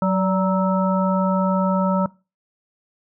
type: harmonic tone with a mistuned harmonic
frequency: 187 Hz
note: F#3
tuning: 19 cents sharp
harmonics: 1 / 3 / 5 / 7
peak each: -18 / -23 / -25 / -26 dBFS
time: 0.02-2.06 s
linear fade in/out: 2 ms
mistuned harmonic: 3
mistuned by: +50 cents
effects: noise-tail reverb RT60 0.3 s tail -22 dB re dry